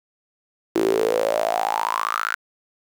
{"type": "tone with high-pass filter sweep", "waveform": "sawtooth", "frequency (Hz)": 55, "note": "A1", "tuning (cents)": 0, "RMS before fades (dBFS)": -22, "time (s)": [0.75, 2.35], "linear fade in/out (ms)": 5, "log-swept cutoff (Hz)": [340, 1500], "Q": 8.9, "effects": ["8-bit"]}